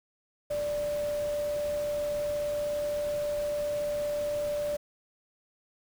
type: tone in noise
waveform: sine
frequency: 588 Hz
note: D5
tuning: 2 cents sharp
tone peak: -28 dBFS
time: 0.5-4.77 s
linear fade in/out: 10 ms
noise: pink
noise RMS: -44 dBFS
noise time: 0.5-4.77 s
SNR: +13 dB
effects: none